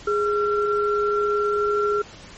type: tone pair together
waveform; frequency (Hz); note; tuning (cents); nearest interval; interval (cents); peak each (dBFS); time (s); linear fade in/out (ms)
sine; 413.8 / 1364; G#4 / F6; -6 / -41; octave + major sixth; 2065; -20 / -23; 0.07-2.02; 5
effects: pink hiss -43 dBFS RMS until 2.37 s + MP3 32 kbps